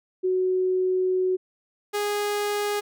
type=tone pair in turn; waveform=sine / sawtooth; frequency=370.5 / 412.9 Hz; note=F#4 / G#4; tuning=+2 / -10 cents; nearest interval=major second; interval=188 cents; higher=second; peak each=-20 dBFS; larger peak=neither; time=0.23-1.37 / 1.93-2.81 s; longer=first; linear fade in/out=20 ms; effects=none